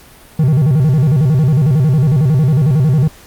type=tone with vibrato; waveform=triangle; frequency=141.7 Hz; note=C#3; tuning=38 cents sharp; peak=-6 dBFS; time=0.39-3.08 s; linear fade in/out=5 ms; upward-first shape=square; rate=11 Hz; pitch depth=190 cents each way; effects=pink hiss -41 dBFS RMS until 3.26 s + Opus 48 kbps